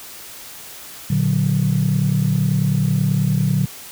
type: chord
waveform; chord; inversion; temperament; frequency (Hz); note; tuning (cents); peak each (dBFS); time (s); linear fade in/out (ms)
sine; Bb augmented; none; equal; 116.54 / 146.83 / 185; Bb2 / D3 / F#3; 0 / 0 / 0; -20 / -17 / -19; 1.1-3.66; 5
effects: tanh soft clip ceiling -8 dBFS + white hiss -37 dBFS RMS until 3.91 s